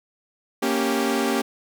sawtooth chord, G diminished, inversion first, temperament equal, 233.1 / 277.2 / 392 Hz, Bb3 / Db4 / G4, 0 / 0 / 0 cents, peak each -21 dBFS, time 0.62-1.42 s, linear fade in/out 10 ms, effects none

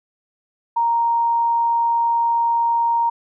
sine tone, 932.3 Hz, A#5, in tune, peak -15 dBFS, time 0.76-3.1 s, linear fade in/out 10 ms, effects none

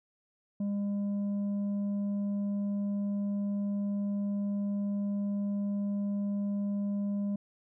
triangle tone with tanh clipping, 202.1 Hz, G#3, 47 cents flat, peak -30 dBFS, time 0.6-7.36 s, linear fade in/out 5 ms, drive 9 dB, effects none

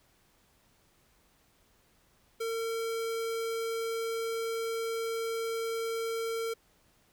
square tone, 454.9 Hz, A#4, 42 cents flat, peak -32 dBFS, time 2.4-6.54 s, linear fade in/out 10 ms, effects pink hiss -67 dBFS RMS until 7.12 s

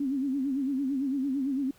sine tone with vibrato, 271.4 Hz, C#4, 36 cents flat, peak -26 dBFS, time 0-1.71 s, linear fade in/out 5 ms, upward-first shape sine, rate 8.9 Hz, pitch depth 100 cents each way, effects pink hiss -60 dBFS RMS until 1.78 s

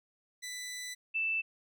15% pulse / sine tone pair in turn, 1989 / 2648 Hz, B6 / E7, +12 / +7 cents, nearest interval perfect fourth, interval 495 cents, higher second, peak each -33 / -29 dBFS, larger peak second, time 0.42-0.95 / 1.14-1.42 s, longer first, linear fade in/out 20 ms, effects none

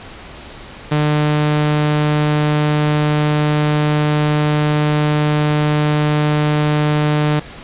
sawtooth tone, 150 Hz, D3, 37 cents sharp, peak -9 dBFS, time 0.91-7.4 s, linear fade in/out 10 ms, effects pink hiss -35 dBFS RMS until 7.63 s + resampled to 8000 Hz

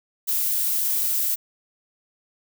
violet noise, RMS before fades -23 dBFS, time 0.27-1.36 s, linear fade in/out 20 ms, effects none

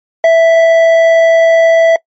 sine tone with hard clipping, 659.3 Hz, E5, in tune, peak -5 dBFS, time 0.24-1.96 s, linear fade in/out 2 ms, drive 6 dB, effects noise-tail reverb RT60 0.1 s tail -22 dB re dry + MP3 32 kbps

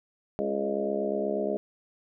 harmonic tone with a mistuned harmonic, 68.4 Hz, C#2, 23 cents flat, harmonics 3 / 4 / 5 / 6 / 7 / 8 / 9 / 10, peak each -34 / -38 / -36 / -31 / -42 / -37 / -31 / -40 dBFS, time 0.39-1.57 s, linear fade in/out 0 ms, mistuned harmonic 6, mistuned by +23 cents, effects none

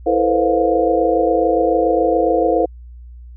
sine tone cluster, 329.3 / 447.6 / 497.9 / 525 / 706 Hz, E4 / A4 / B4 / C5 / F5, -2 / +30 / +14 / +6 / +19 cents, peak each -19 dBFS, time 0.06-2.66 s, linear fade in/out 10 ms, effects added 60 Hz sine -34 dBFS peak until 3.36 s

